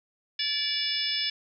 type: harmonic tone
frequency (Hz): 578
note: D5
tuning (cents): -28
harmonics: 3 / 4 / 5 / 6 / 7 / 8 / 9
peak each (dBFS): -38 / -36 / -34 / -31 / -40 / -39 / -30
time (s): 0.39-1.3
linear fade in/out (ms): 5
effects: none